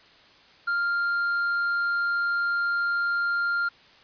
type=tone; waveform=triangle; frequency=1396.9 Hz; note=F6; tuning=in tune; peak=-21 dBFS; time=0.67-3.69 s; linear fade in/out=10 ms; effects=white hiss -54 dBFS RMS until 4.03 s + resampled to 11025 Hz